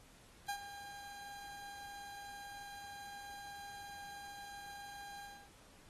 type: tone with ADSR envelope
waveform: 30% pulse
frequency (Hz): 806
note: G5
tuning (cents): +48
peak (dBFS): -33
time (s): 0.48-5.5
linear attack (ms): 12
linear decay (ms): 82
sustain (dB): -13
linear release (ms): 270
effects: pink hiss -63 dBFS RMS until 5.89 s + AAC 32 kbps